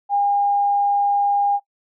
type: tone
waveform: sine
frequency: 809 Hz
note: G#5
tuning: 46 cents flat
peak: -15 dBFS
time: 0.09-1.6 s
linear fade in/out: 50 ms
effects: noise-tail reverb RT60 0.1 s tail -22 dB re dry